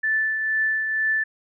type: tone with tremolo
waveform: sine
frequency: 1756 Hz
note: A6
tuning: 4 cents flat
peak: -18 dBFS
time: 0.03-1.24 s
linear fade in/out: 10 ms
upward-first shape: triangle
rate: 2.1 Hz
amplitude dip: 45%
effects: none